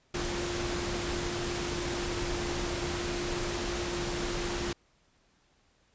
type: tone in noise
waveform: sine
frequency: 350 Hz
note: F4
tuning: 4 cents sharp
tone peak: -35 dBFS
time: 0.14-4.73 s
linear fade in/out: 5 ms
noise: pink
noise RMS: -34 dBFS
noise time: 0.14-4.73 s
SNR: -4 dB
effects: pink hiss -68 dBFS RMS until 5.94 s + resampled to 16000 Hz